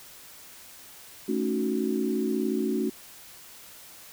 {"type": "chord", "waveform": "sine", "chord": "D# half-diminished seventh", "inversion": "second", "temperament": "equal", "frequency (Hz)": [220, 277.2, 311.1, 370], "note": ["A3", "C#4", "D#4", "F#4"], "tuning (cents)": [0, 0, 0, 0], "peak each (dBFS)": [-29, -30, -33, -29], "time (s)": [1.28, 2.9], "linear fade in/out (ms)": 10, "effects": ["white hiss -48 dBFS RMS until 4.12 s"]}